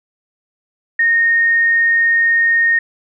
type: tone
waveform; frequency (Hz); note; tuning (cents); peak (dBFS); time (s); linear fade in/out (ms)
sine; 1848; A#6; -16; -10; 0.99-2.79; 5
effects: none